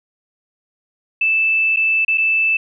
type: tone with dropouts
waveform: sine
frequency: 2637 Hz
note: E7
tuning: in tune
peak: -13 dBFS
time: 1.21-2.57 s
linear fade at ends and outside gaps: 5 ms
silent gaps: 1.762-1.769 / 2.049-2.08 / 2.175-2.18 s
effects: none